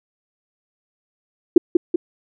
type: tone with echo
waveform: sine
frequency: 345.2 Hz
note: F4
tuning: 20 cents flat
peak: -3 dBFS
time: 1.56-1.58 s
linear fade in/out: 5 ms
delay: 190 ms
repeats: 2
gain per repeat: -5 dB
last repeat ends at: 1.96 s
effects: none